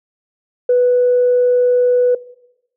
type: tone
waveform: sine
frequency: 493.8 Hz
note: B4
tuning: in tune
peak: -8 dBFS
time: 0.69-2.15 s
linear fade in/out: 5 ms
effects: noise-tail reverb RT60 0.9 s tail -20 dB re dry + tanh soft clip ceiling -5 dBFS